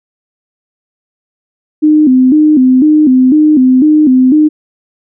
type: tone with vibrato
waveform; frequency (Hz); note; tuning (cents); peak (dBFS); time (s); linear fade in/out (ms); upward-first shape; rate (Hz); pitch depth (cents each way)
sine; 280; C#4; +18; -3; 1.82-4.49; 20; square; 2; 150
effects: none